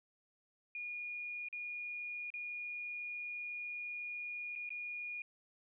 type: tone with dropouts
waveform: sine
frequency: 2438 Hz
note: D#7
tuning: 36 cents flat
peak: -40 dBFS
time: 0.75-5.22 s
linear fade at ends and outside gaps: 2 ms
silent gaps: 1.486-1.527 / 2.303-2.339 / 4.554-4.559 / 4.692-4.704 s
effects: none